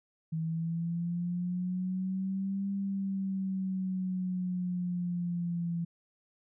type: linear two-way sweep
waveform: sine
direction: up then down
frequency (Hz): 160 to 197.9 to 168.9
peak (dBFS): -30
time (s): 0.32-5.85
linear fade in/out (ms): 10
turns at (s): 2.7
effects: none